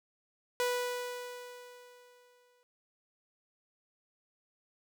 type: tone with exponential decay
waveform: sawtooth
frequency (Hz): 492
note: B4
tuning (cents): -7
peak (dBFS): -24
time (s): 0.6-2.63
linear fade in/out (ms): 0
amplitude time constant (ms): 440
effects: none